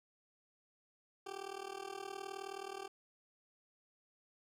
20% pulse tone with amplitude modulation, 390 Hz, G4, 9 cents flat, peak -35 dBFS, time 1.26-2.88 s, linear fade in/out 10 ms, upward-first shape sine, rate 39.1 Hz, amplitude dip 90%, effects low-pass 10000 Hz 12 dB/octave + 11-bit

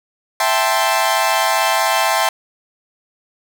sawtooth chord, A minor seventh, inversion second, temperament equal, 659.3 / 784 / 880 / 1046.5 Hz, E5 / G5 / A5 / C6, 0 / 0 / 0 / 0 cents, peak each -16 dBFS, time 0.4-2.29 s, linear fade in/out 2 ms, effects none

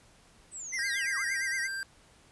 sine linear two-way sweep, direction down then up, 8310 to 1066 to 2517 Hz, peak -38 dBFS, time 0.51-1.38 s, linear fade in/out 50 ms, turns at 1.18 s
square tone with vibrato, 1972 Hz, B6, 3 cents flat, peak -32 dBFS, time 0.72-1.68 s, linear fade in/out 20 ms, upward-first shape sine, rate 8.7 Hz, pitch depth 110 cents each way
square tone with pitch glide, 1608 to 1579.5 Hz, G6 to G6, +44 to +13 cents, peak -34 dBFS, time 0.79-1.83 s, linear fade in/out 0 ms, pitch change -31 cents, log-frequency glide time 0.96-1.66 s
effects pink hiss -60 dBFS RMS until 2.31 s + resampled to 24000 Hz

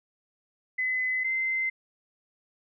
sine tone pair in turn, 2024 / 2071 Hz, B6 / C7, +42 / -18 cents, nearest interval unison, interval 40 cents, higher second, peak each -25 dBFS, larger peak neither, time 0.78-1.24 / 1.24-1.7 s, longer neither, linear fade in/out 10 ms, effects none

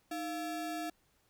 square ring-modulated tone, 506 Hz, B4, 42 cents sharp, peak -34 dBFS, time 0.11-0.9 s, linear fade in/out 5 ms, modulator 194 Hz, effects pink hiss -72 dBFS RMS until 1.29 s

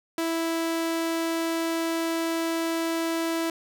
sawtooth tone, 329.6 Hz, E4, in tune, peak -21 dBFS, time 0.18-3.5 s, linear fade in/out 2 ms, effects none

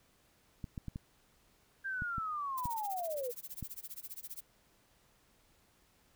clicks, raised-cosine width 5 ms, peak -28 dBFS, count 8, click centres 0.642 / 0.778 / 0.883 / 0.959 / 2.021 / 2.182 / 2.656 / 3.627 s
sine linear sweep, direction down, 1600 to 466.2 Hz, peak -35 dBFS, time 1.84-3.32 s, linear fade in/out 20 ms
violet noise with tremolo, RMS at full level -43 dBFS, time 2.57-4.41 s, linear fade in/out 10 ms, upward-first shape sine, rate 15 Hz, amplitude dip 100%
effects pink hiss -69 dBFS RMS until 6.15 s

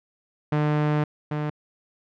sawtooth tone pair in turn, 150 / 150 Hz, D3 / D3, +37 / +37 cents, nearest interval unison, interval 0 cents, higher neither, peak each -16 / -21 dBFS, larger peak first, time 0.52-1.04 / 1.31-1.5 s, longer first, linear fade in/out 5 ms, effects low-pass 2000 Hz 12 dB/octave

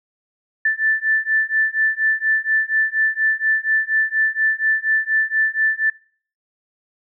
sine beating tone pair, 1760 / 1764.2 Hz, A6 / A6, 0 / +4 cents, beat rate 4.2 Hz, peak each -19 dBFS, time 0.65-5.9 s, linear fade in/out 5 ms, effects noise-tail reverb RT60 0.5 s tail -24 dB re dry

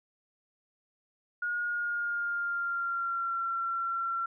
sine tone with pitch glide, 1436 to 1360.9 Hz, F6 to F6, +48 to -45 cents, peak -29 dBFS, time 1.42-4.26 s, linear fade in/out 5 ms, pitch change -93 cents, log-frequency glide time 1.61-3.41 s, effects none

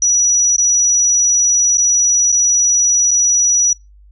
sine tone with dropouts, 5860 Hz, F#8, 18 cents flat, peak -10 dBFS, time 0.02-3.73 s, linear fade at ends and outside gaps 2 ms, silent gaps 0.563-0.581 / 1.773-1.78 / 2.319-2.324 / 3.109-3.113 s, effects noise-tail reverb RT60 0.2 s tail -24 dB re dry + added 50 Hz sine -41 dBFS peak until 4.11 s

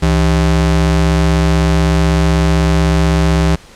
square ring-modulated tone, 116.54 Hz, A#2, in tune, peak -7 dBFS, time 0.02-3.56 s, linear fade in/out 10 ms, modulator 48 Hz, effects pink hiss -40 dBFS RMS until 3.75 s + low-pass 8000 Hz 12 dB/octave

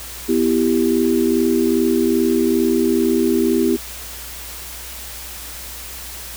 sine chord, E minor, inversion second, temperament equal, 246.9 / 329.6 / 392 Hz, B3 / E4 / G4, 0 / 0 / 0 cents, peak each -18 dBFS, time 0.28-3.77 s, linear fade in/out 20 ms, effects added 60 Hz sine -38 dBFS peak until 6.36 s + white hiss -33 dBFS RMS until 6.36 s

